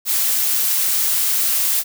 blue noise, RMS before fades -18 dBFS, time 0.05-1.84 s, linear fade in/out 50 ms, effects none

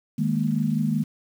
sine chord, D# suspended fourth, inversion none, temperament equal, 155.56 / 207.7 / 233.1 Hz, D#3 / G#3 / A#3, 0 / 0 / 0 cents, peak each -25 dBFS, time 0.18-1.04 s, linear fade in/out 10 ms, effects 8-bit

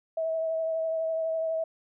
sine tone with vibrato, 647 Hz, E5, 32 cents flat, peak -26 dBFS, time 0.17-1.64 s, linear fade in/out 5 ms, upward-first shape triangle, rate 12 Hz, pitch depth 21 cents each way, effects none

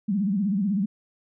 sine tone with vibrato, 198.5 Hz, G3, 22 cents sharp, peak -21 dBFS, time 0.08-0.86 s, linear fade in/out 10 ms, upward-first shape sine, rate 16 Hz, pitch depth 150 cents each way, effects none

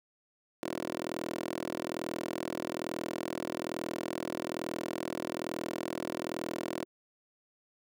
10% pulse tone with high-pass filter, 41.15 Hz, E1, 2 cents flat, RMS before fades -37 dBFS, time 0.63-6.85 s, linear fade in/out 0 ms, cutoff 370 Hz, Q 4.4, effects none

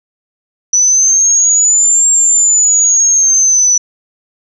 sine exponential two-way sweep, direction up then down, 5920 to 7459 to 5920 Hz, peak -6 dBFS, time 0.73-3.78 s, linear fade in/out 5 ms, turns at 2.09 s, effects none

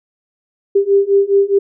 sine beating tone pair, 394.7 / 399.5 Hz, G4 / G4, +12 / +33 cents, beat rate 4.8 Hz, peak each -13 / -12 dBFS, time 0.75-1.59 s, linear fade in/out 10 ms, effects none

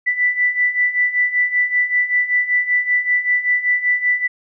sine beating tone pair, 1975.5 / 1980.7 Hz, B6 / B6, 0 / +5 cents, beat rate 5.2 Hz, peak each -20 / -16 dBFS, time 0.06-4.28 s, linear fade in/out 20 ms, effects none

